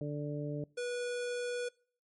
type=harmonic tone; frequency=146.83 Hz; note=D3; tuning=in tune; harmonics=1 / 2 / 3 / 4; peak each=-37 / -40 / -42 / -43 dBFS; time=0.01-0.64 s; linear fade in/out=2 ms
type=tone; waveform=square; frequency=487.7 Hz; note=B4; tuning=22 cents flat; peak=-35 dBFS; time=0.77-1.69 s; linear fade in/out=10 ms
effects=noise-tail reverb RT60 0.5 s tail -25 dB re dry + MP3 48 kbps